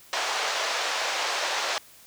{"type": "band-pass noise", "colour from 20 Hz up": "pink", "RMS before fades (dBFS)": -28, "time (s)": [0.13, 1.78], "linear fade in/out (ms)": 0, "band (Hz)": [570, 6400], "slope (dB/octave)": 24, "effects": ["white hiss -52 dBFS RMS until 2.06 s"]}